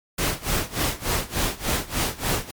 pink noise with tremolo, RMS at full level -22 dBFS, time 0.18-2.51 s, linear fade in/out 5 ms, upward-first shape sine, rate 3.4 Hz, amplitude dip 90%, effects MP3 96 kbps

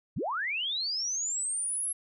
sine linear sweep, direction up, 73.42 to 11175 Hz, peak -29 dBFS, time 0.16-1.93 s, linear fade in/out 10 ms, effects none

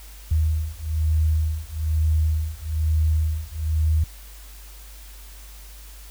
sine beating tone pair, 77.9 / 79 Hz, D#2 / D#2, +3 / +27 cents, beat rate 1.1 Hz, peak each -22 dBFS, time 0.31-4.04 s, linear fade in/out 5 ms, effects added 50 Hz sine -40 dBFS peak until 6.1 s + white hiss -47 dBFS RMS until 6.1 s

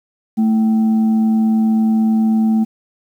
sine tone with frequency modulation, 220.9 Hz, A3, 7 cents sharp, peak -11 dBFS, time 0.37-2.65 s, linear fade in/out 20 ms, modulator 551 Hz, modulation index 0.22, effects 8-bit

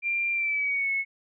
sine tone with pitch glide, 2379 to 2194 Hz, D7 to C#7, +22 to -18 cents, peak -24 dBFS, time 0.02-1.05 s, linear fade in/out 50 ms, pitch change -140 cents, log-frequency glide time 0.32-0.91 s, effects none

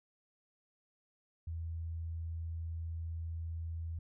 sine tone, 82.41 Hz, E2, in tune, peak -37 dBFS, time 1.47-3.99 s, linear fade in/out 5 ms, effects none

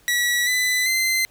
sawtooth tone with pitch steps, 1937 / 2002 / 2069 Hz, B6 / B6 / C7, -34 / +23 / -20 cents, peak -15 dBFS, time 0.08-1.25 s, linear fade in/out 0 ms, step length 390 ms, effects pink hiss -55 dBFS RMS until 1.3 s

